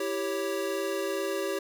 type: chord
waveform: square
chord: C# diminished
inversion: first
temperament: equal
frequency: 329.6 / 392 / 554.4 Hz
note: E4 / G4 / C#5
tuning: 0 / 0 / 0 cents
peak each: -37 / -32 / -34 dBFS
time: 0-1.59 s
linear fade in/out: 5 ms
effects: none